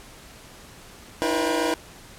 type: tone cluster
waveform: 25% pulse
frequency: 307.5 / 335.1 / 482.3 / 530 / 791 Hz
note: D#4 / E4 / B4 / C5 / G5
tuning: -20 / +29 / -41 / +22 / +15 cents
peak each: -24 / -23 / -22 / -31 / -30 dBFS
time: 1.22-1.74 s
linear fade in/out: 0 ms
effects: pink hiss -46 dBFS RMS until 2.18 s + low-pass 12000 Hz 12 dB/octave